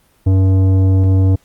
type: tone with tanh clipping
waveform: sine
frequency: 95 Hz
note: F#2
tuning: 46 cents sharp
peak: -10 dBFS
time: 0.26-1.36 s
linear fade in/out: 10 ms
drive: 12 dB
effects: pink hiss -55 dBFS RMS until 1.44 s + Opus 32 kbps